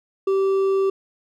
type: tone with hard clipping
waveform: triangle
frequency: 387.9 Hz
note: G4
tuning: 18 cents flat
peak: -18 dBFS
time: 0.27-0.9 s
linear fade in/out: 5 ms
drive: 8 dB
effects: none